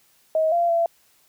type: tone with pitch steps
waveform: sine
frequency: 634 / 688 / 675 Hz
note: D#5 / F5 / E5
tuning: +32 / -26 / +41 cents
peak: -17 dBFS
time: 0.35-0.86 s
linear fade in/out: 2 ms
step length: 170 ms
effects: white hiss -60 dBFS RMS until 1.28 s